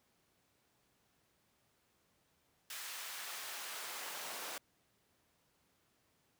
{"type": "noise with high-pass filter sweep", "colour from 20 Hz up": "pink", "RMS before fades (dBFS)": -45, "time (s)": [2.7, 4.58], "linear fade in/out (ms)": 2, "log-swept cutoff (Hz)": [1600, 530], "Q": 0.73, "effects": ["pink hiss -75 dBFS RMS until 6.39 s", "high-pass 80 Hz 12 dB/octave"]}